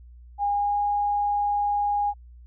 sine tone with pitch glide, 814 to 820.1 Hz, G#5 to G#5, -35 to -22 cents, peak -21 dBFS, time 0.38-2.14 s, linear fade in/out 50 ms, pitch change +13 cents, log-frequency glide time 0.51-0.78 s, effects added 60 Hz sine -44 dBFS peak until 2.46 s

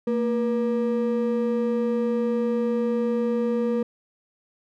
triangle ring-modulated tone, 354.7 Hz, F4, 27 cents sharp, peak -16 dBFS, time 0.07-3.83 s, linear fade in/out 5 ms, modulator 126 Hz, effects none

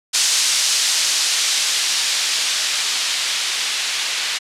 violet noise with low-pass filter sweep, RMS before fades -19 dBFS, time 0.13-4.39 s, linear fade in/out 20 ms, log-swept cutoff 5400 to 3100 Hz, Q 0.87, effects low-pass 10000 Hz 12 dB/octave

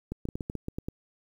clicks, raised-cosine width 3 ms, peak -20 dBFS, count 10, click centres 0.12 / 0.254 / 0.288 / 0.355 / 0.408 / 0.499 / 0.553 / 0.684 / 0.785 / 0.885 s, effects 9-bit

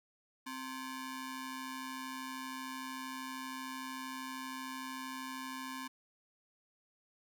sawtooth ring-modulated tone, 655 Hz, E5, 11 cents flat, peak -34 dBFS, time 0.46-5.88 s, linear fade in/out 10 ms, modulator 394 Hz, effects none

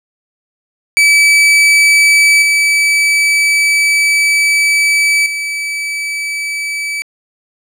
40% pulse tone with level steps, 2300 Hz, D7, 37 cents flat, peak -5 / -8 / -16 dBFS, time 0.97-7.02 s, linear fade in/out 0 ms, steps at 2.42 / 5.26 s, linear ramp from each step 2 ms, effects low-pass 12000 Hz 12 dB/octave

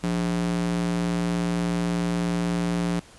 square tone with high-pass filter, 58.27 Hz, A#1, in tune, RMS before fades -25 dBFS, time 0.03-3 s, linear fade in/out 10 ms, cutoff 180 Hz, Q 2, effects pink hiss -50 dBFS RMS until 3.18 s + resampled to 24000 Hz

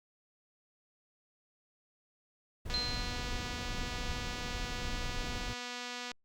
brown noise, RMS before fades -39 dBFS, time 2.65-5.54 s, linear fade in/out 10 ms
click train, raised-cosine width 0.2 ms, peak -24 dBFS, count 838, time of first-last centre 2.7-6.116 s, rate 245 Hz
sine tone with exponential decay, 4125 Hz, C8, 25 cents flat, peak -30 dBFS, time 2.74-3.62 s, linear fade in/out 0 ms, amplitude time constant 190 ms
effects Opus 48 kbps

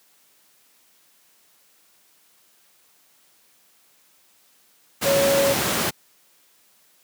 sine tone in noise, 555 Hz, C#5, 2 cents sharp, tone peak -17 dBFS, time 5.05-5.54 s, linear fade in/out 20 ms, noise pink, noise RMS -22 dBFS, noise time 5.01-5.91 s, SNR +2 dB, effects white hiss -59 dBFS RMS until 7.03 s + high-pass 150 Hz 12 dB/octave

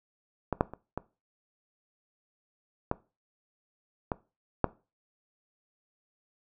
clicks, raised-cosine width 1 ms, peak -14 / -8 / -26 / -18 / -13 / -15 / -8 dBFS, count 7, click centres 0.527 / 0.609 / 0.736 / 0.976 / 2.914 / 4.118 / 4.643 s, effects noise-tail reverb RT60 0.3 s tail -19 dB re dry

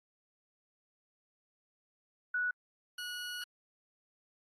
sine / 20% pulse tone pair in turn, 1472 / 1459.3 Hz, F#6 / F#6, -9 / -24 cents, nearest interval unison, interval 15 cents, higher first, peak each -30 / -34 dBFS, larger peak first, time 2.34-2.51 / 2.98-3.44 s, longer second, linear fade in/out 5 ms, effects AAC 32 kbps

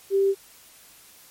sine tone, 392 Hz, G4, in tune, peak -17 dBFS, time 0.1-0.35 s, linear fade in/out 50 ms, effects white hiss -51 dBFS RMS until 1.3 s + MP3 64 kbps

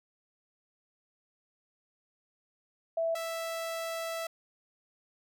sine / sawtooth tone pair in turn, 659.3 / 659.3 Hz, E5 / E5, 0 / 0 cents, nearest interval unison, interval 0 cents, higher neither, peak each -27 / -30 dBFS, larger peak first, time 2.97-3.15 / 3.15-4.27 s, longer second, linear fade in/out 5 ms, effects none

